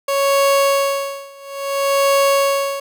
30% pulse tone with tremolo, 554.4 Hz, C#5, in tune, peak -9 dBFS, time 0.08-2.8 s, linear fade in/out 5 ms, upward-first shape sine, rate 0.59 Hz, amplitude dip 95%, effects none

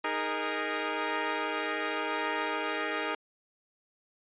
10% pulse chord, D# suspended fourth, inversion none, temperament equal with one note detuned, 311.1 / 412.4 / 466.2 Hz, D#4 / G#4 / A#4, 0 / -12 / 0 cents, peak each -26 dBFS, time 0.04-3.15 s, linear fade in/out 5 ms, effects resampled to 8000 Hz

